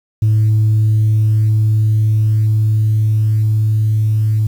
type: tone with level ramp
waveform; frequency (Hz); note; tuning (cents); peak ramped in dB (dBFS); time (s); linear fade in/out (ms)
sine; 108.4; A2; -25; -7 to -10; 0.22-4.47; 5
effects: tanh soft clip ceiling -7 dBFS + 7-bit